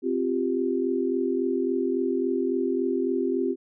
sine chord, C suspended fourth, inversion none, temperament just, 261.6 / 348.8 / 392.4 Hz, C4 / F4 / G4, 0 / -2 / +2 cents, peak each -27 dBFS, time 0.02-3.56 s, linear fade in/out 50 ms, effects none

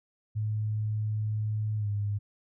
sine tone with pitch glide, 107.3 to 102.63 Hz, A2 to G#2, -43 to -20 cents, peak -27 dBFS, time 0.35-2.19 s, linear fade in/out 20 ms, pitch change -77 cents, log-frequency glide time 1.77-1.88 s, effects none

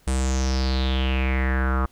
square tone with low-pass filter sweep, 65.41 Hz, C2, in tune, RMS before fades -22 dBFS, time 0.07-1.86 s, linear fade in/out 5 ms, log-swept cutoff 9000 to 1200 Hz, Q 6, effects pink hiss -58 dBFS RMS until 1.91 s

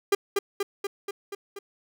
45% pulse tone with echo, 400.5 Hz, G4, 37 cents sharp, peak -18 dBFS, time 0.12-0.15 s, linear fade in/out 5 ms, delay 240 ms, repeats 6, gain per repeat -3 dB, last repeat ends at 1.59 s, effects none

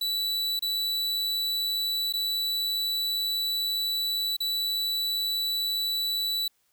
45% pulse tone with dropouts, 3951 Hz, B7, in tune, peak -26 dBFS, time 0.01-6.48 s, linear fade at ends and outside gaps 5 ms, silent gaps 0.593-0.622 / 2.126-2.136 / 4.367-4.403 s, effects white hiss -70 dBFS RMS until 6.72 s

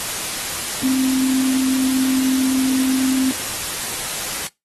sine tone in noise, 261.6 Hz, C4, in tune, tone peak -16 dBFS, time 0.83-3.31 s, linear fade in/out 0 ms, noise white, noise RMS -25 dBFS, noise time 0-4.47 s, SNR +6 dB, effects noise-tail reverb RT60 0.2 s tail -22 dB re dry + AAC 32 kbps

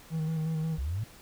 triangle tone with vibrato, 159.2 Hz, D#3, 40 cents sharp, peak -26 dBFS, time 0.1-0.79 s, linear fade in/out 50 ms, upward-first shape square, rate 5.6 Hz, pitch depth 24 cents each way
sine exponential sweep, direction up, 60.6 to 117.9 Hz, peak -29 dBFS, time 0.78-1.04 s, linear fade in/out 5 ms
effects pink hiss -53 dBFS RMS until 1.21 s

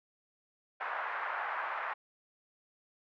pink band-pass noise, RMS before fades -37 dBFS, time 0.8-1.94 s, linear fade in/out 10 ms, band 800 to 1800 Hz, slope 24 dB/octave, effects none

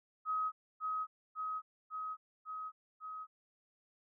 sine tone with echo, 1267 Hz, D#6, 31 cents sharp, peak -32 dBFS, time 0.25-0.52 s, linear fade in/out 50 ms, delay 550 ms, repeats 5, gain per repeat -2 dB, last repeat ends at 3.27 s, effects none

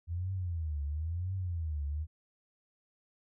sine tone with vibrato, 82.5 Hz, E2, 2 cents sharp, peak -32 dBFS, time 0.07-2.07 s, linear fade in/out 50 ms, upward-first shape triangle, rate 0.98 Hz, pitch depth 270 cents each way, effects none

